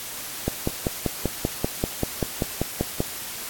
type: click train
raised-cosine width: 2 ms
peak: -8 dBFS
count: 14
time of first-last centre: 0.48-3.004 s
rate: 5.15 Hz
effects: white hiss -34 dBFS RMS until 3.49 s + AAC 64 kbps